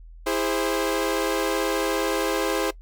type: chord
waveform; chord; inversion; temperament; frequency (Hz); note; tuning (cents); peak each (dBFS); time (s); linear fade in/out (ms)
sawtooth; E augmented; none; equal with one note detuned; 329.6 / 408.6 / 523.3; E4 / G#4 / B#4; 0 / -28 / 0; -23; 0.26-2.71; 10
effects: noise-tail reverb RT60 0.1 s tail -20 dB re dry + added 41 Hz sine -41 dBFS peak until 2.81 s